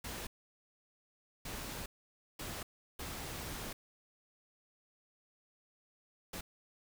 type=noise bursts at uneven times; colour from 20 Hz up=pink; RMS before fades=-43 dBFS; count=5; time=0.04-0.27 / 1.45-1.86 / 2.39-2.63 / 2.99-3.73 / 6.33-6.41 s; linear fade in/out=5 ms; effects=none